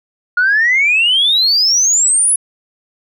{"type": "exponential sweep", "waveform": "sine", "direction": "up", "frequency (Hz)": [1419, 10548], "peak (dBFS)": -8, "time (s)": [0.37, 2.36], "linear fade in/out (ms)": 5, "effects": ["tanh soft clip ceiling -5 dBFS"]}